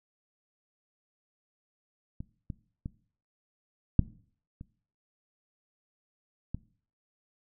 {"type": "clicks", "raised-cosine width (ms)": 5, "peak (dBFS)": [-26, -24, -23, -6, -30, -21], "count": 6, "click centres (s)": [2.205, 2.502, 2.859, 3.993, 4.611, 6.546], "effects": ["noise-tail reverb RT60 0.5 s tail -20 dB re dry"]}